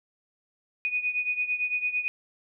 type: beating tone pair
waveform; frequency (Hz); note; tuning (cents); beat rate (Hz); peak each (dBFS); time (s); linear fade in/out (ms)
sine; 2476 / 2484.9; D#7 / D#7; -9 / -3; 8.9; -27 / -31; 0.85-2.08; 0
effects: none